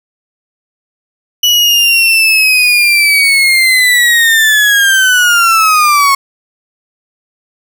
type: linear sweep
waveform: 35% pulse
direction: down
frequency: 2956 to 1092 Hz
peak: -4 dBFS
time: 1.43-6.15 s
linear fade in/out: 5 ms
effects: 7-bit